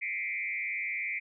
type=tone with frequency modulation; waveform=sine; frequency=2217 Hz; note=C#7; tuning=in tune; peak=-31 dBFS; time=0.01-1.2 s; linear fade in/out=20 ms; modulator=103 Hz; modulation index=2; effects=none